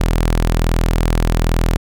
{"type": "tone", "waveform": "sawtooth", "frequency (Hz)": 41.2, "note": "E1", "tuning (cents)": 0, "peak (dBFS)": -9, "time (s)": [0, 1.77], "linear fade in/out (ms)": 10, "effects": []}